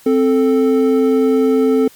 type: tone pair together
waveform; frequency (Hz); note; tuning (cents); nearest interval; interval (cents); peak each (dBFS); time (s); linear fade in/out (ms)
triangle; 261.9 / 440; C4 / A4; +2 / 0; major sixth; 898; -11; 0.06-1.88; 5
effects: white hiss -45 dBFS RMS until 1.95 s + MP3 96 kbps